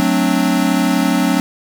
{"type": "chord", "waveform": "square", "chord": "D dominant seventh", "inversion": "first", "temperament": "equal", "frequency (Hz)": [185, 220, 261.6, 293.7], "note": ["F#3", "A3", "C4", "D4"], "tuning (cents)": [0, 0, 0, 0], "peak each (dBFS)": [-19, -21, -18, -19], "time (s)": [0, 1.4], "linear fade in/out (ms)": 0, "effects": []}